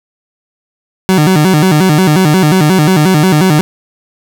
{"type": "tone with vibrato", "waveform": "30% pulse", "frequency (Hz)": 168.6, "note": "E3", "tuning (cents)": 39, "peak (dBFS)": -3, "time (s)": [1.09, 3.61], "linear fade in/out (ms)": 0, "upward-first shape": "square", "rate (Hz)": 5.6, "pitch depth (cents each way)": 190, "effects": []}